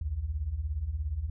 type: beating tone pair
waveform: sine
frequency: 61.74 / 78.74 Hz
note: B1 / D#2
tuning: 0 / +21 cents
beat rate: 17 Hz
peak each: -35 / -31 dBFS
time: 0.01-1.3 s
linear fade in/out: 5 ms
effects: none